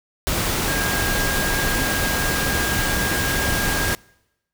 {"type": "tone in noise", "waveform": "sine", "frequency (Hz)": 1622, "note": "G#6", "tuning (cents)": -41, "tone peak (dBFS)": -25, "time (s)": [0.68, 3.94], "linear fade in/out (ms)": 0, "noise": "pink", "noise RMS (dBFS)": -22, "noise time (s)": [0.27, 3.95], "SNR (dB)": -6, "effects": ["noise-tail reverb RT60 0.9 s tail -26 dB re dry"]}